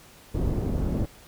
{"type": "low-pass noise", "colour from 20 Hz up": "pink", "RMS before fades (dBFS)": -26, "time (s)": [0.34, 1.06], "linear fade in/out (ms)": 10, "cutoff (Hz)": 370, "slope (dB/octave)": 12, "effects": ["pink hiss -51 dBFS RMS until 1.27 s"]}